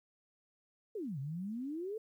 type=exponential two-way sweep; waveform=sine; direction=down then up; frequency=466.2 to 130 to 452.8 Hz; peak=-37 dBFS; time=0.95-1.98 s; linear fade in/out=5 ms; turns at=1.19 s; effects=12-bit